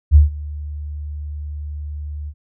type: tone with ADSR envelope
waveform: sine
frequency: 74.1 Hz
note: D2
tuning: 16 cents sharp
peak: -3 dBFS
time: 0.11-2.34 s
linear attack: 44 ms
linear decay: 140 ms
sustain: -22 dB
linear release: 59 ms
effects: none